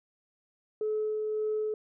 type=tone with tremolo; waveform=sine; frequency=429.5 Hz; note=A4; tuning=42 cents flat; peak=-26 dBFS; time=0.81-1.74 s; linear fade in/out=2 ms; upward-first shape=sine; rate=1.8 Hz; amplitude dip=25%; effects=tanh soft clip ceiling -23 dBFS